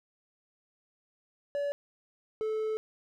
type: tone pair in turn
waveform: triangle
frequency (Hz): 572 / 435.5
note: D5 / A4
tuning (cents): -46 / -18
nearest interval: perfect fourth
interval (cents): 472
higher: first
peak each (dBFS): -27 / -27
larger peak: neither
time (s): 1.55-1.72 / 2.41-2.77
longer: second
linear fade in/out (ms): 0
effects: none